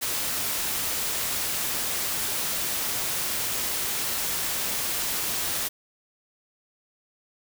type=noise; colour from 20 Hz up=white; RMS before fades=-28 dBFS; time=0.01-5.69 s; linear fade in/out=20 ms; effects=none